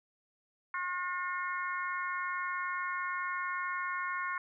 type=harmonic tone with a mistuned harmonic; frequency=359.1 Hz; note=F4; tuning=48 cents sharp; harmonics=3 / 4 / 5 / 6; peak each=-36 / -38 / -40 / -42 dBFS; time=0.74-4.38 s; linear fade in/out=2 ms; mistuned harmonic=5; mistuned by=+15 cents; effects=none